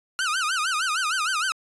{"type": "tone with vibrato", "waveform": "sawtooth", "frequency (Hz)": 1375, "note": "F6", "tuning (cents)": -27, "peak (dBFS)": -19, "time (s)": [0.19, 1.52], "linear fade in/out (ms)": 0, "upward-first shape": "sine", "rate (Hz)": 6.5, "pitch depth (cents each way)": 220, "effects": ["resampled to 24000 Hz"]}